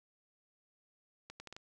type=accelerating click train; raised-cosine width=0.2 ms; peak=-30 dBFS; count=5; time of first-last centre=1.3-1.565 s; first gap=100 ms; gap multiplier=0.73; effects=none